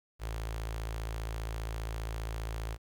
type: tone with notch filter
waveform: sawtooth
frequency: 55 Hz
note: A1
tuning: in tune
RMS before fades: -37 dBFS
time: 0.19-2.78 s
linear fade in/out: 50 ms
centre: 220 Hz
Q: 0.76
effects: 11-bit